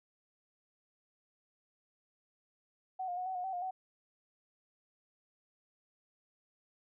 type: tone with pitch steps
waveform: sine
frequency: 750 / 710 / 731 / 754 / 722 / 764 / 711 / 751 Hz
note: F#5 / F5 / F#5 / F#5 / F#5 / G5 / F5 / F#5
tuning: +23 / +28 / -21 / +32 / -43 / -45 / +31 / +26 cents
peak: -35 dBFS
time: 2.99-3.71 s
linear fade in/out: 10 ms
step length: 90 ms
effects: none